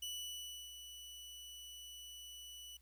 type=tone with ADSR envelope; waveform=sawtooth; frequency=2960 Hz; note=F#7; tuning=in tune; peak=-38 dBFS; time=0.02-2.77 s; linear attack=6 ms; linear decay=680 ms; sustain=-9 dB; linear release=4 ms; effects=added 60 Hz sine -66 dBFS peak until 2.81 s + white hiss -75 dBFS RMS until 2.81 s